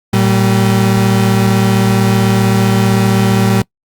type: tone pair together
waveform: 35% pulse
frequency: 114.18 / 192.8 Hz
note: A#2 / G3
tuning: -35 / -28 cents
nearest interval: major sixth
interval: 907 cents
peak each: -10 dBFS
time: 0.13-3.62 s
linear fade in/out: 5 ms
effects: noise-tail reverb RT60 0.1 s tail -25 dB re dry + Opus 48 kbps